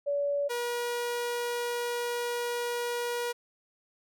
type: tone pair in turn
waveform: sine / sawtooth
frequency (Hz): 571 / 480.2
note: D5 / B4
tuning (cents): -49 / -49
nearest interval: minor third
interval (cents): 300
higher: first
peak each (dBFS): -26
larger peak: neither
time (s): 0.06-0.49 / 0.49-3.33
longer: second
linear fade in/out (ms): 20
effects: none